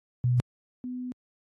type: tone pair in turn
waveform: sine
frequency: 123.47 / 250.3 Hz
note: B2 / B3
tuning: 0 / +23 cents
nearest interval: octave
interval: 1223 cents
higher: second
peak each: -20 / -32 dBFS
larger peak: first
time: 0.24-0.4 / 0.84-1.12 s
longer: second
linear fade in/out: 0 ms
effects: high-pass 80 Hz 12 dB/octave + AAC 32 kbps